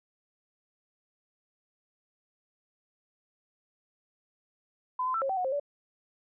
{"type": "tone with pitch steps", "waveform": "sine", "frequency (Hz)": [1012, 1027, 1333, 543, 768, 730, 529, 575], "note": ["B5", "C6", "E6", "C#5", "G5", "F#5", "C5", "D5"], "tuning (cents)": [42, -33, 19, -36, -36, -24, 19, -37], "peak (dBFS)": -27, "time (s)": [4.99, 5.598], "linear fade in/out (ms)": 5, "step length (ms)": 76, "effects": []}